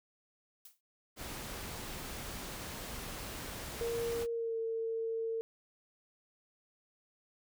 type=noise with exponential decay; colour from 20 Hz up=blue; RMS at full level=-49 dBFS; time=0.65-0.81 s; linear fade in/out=5 ms; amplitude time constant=34 ms
type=noise; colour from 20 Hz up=pink; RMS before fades=-43 dBFS; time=1.16-4.27 s; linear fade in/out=50 ms
type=tone with pitch glide; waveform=sine; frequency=466.2 to 452.4 Hz; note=A#4 to A4; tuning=0 to +48 cents; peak=-33 dBFS; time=3.81-5.41 s; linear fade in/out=0 ms; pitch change=-52 cents; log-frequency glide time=4.28-4.57 s
effects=none